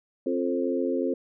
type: harmonic tone with a mistuned harmonic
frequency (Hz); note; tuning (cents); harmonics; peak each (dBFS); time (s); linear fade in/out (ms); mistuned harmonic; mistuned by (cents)
88.2; F2; +18; 3 / 4 / 5 / 6; -28 / -29 / -30 / -31; 0.26-1.14; 5; 4; -26
effects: none